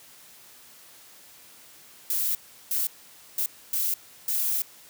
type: noise bursts at uneven times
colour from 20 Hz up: violet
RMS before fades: -26 dBFS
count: 5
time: 2.1-2.35 / 2.71-2.87 / 3.38-3.46 / 3.73-3.94 / 4.28-4.62 s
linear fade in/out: 2 ms
effects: white hiss -51 dBFS RMS until 4.89 s + high-pass 80 Hz 12 dB/octave